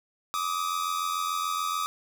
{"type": "tone pair together", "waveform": "45% pulse", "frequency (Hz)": [1174.7, 1261.6], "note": ["D6", "D#6"], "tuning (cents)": [0, 24], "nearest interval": "minor second", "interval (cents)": 124, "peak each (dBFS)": [-30, -30], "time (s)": [0.34, 1.86], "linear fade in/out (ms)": 0, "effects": []}